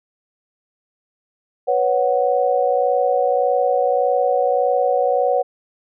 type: chord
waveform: sine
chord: B suspended second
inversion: none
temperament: just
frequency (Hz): 493.9 / 555.6 / 740.8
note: B4 / C#5 / F#5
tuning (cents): 0 / +4 / +2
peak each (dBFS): -19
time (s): 1.67-5.43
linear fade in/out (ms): 20
effects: none